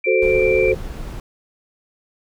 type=tone; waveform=sine; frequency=2350 Hz; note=D7; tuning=1 cent sharp; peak=-21 dBFS; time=0.04-0.72 s; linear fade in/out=5 ms
type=chord; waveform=sine; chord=F# diminished; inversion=none; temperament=equal with one note detuned; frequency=371.3 / 440 / 523.3 Hz; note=F#4 / A4 / C5; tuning=+6 / 0 / 0 cents; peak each=-18 dBFS; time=0.06-0.75 s; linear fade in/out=20 ms
type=noise; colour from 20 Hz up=brown; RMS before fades=-29 dBFS; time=0.22-1.2 s; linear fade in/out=2 ms
effects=none